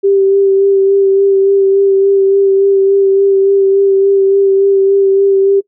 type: tone with vibrato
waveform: sine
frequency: 392 Hz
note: G4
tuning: in tune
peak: -6 dBFS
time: 0.03-5.61 s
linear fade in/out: 20 ms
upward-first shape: sine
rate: 3.5 Hz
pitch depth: 19 cents each way
effects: noise-tail reverb RT60 0.1 s tail -20 dB re dry